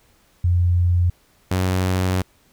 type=tone pair in turn; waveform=sine / sawtooth; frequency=88 / 92.63 Hz; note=F2 / F#2; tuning=+14 / +2 cents; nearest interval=minor second; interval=88 cents; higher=second; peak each=-14 dBFS; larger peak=neither; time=0.44-1.1 / 1.51-2.22 s; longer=second; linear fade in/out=5 ms; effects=pink hiss -58 dBFS RMS until 2.52 s